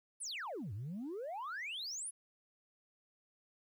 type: exponential two-way sweep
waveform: sine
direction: down then up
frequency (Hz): 10720 to 92.5 to 10720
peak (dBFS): -38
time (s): 0.2-2.11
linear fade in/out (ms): 20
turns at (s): 0.73
effects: tanh soft clip ceiling -38 dBFS + 12-bit